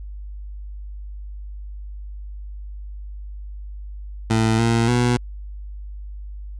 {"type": "tone with pitch steps", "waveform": "20% pulse", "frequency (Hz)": [111.6, 115.5, 121.9], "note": ["A2", "A#2", "B2"], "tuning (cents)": [25, -16, -22], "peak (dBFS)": -11, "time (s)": [4.3, 5.17], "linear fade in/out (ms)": 5, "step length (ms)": 290, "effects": ["added 50 Hz sine -31 dBFS peak until 6.59 s", "resampled to 22050 Hz"]}